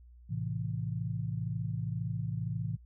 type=chord; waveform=sine; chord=A minor; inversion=none; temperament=just; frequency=110 / 132 / 165 Hz; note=A2 / C3 / E3; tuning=0 / +16 / +2 cents; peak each=-35 / -37 / -37 dBFS; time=0.29-2.77 s; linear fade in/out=20 ms; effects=added 60 Hz sine -52 dBFS peak until 2.85 s